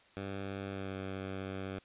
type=tone with pitch glide; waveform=10% pulse; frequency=98 to 95.98 Hz; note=G2 to G2; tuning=0 to -36 cents; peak=-30 dBFS; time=0.17-1.79 s; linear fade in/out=0 ms; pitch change=-36 cents; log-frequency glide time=0.69-0.94 s; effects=white hiss -63 dBFS RMS until 1.84 s + resampled to 8000 Hz